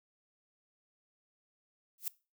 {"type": "noise with exponential growth", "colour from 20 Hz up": "violet", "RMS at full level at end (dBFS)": -31, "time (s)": [1.98, 2.08], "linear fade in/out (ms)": 2, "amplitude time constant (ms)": 21, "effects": ["noise-tail reverb RT60 0.3 s tail -21 dB re dry"]}